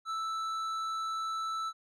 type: tone with tanh clipping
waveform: sine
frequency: 1318.5 Hz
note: E6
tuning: in tune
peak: -34 dBFS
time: 0.05-1.73 s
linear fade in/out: 50 ms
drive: 10 dB
effects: none